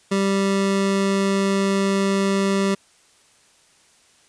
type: tone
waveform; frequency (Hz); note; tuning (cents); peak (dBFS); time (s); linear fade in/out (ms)
25% pulse; 196; G3; 0; -14; 0.11-2.75; 10
effects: white hiss -56 dBFS RMS until 4.28 s + resampled to 22050 Hz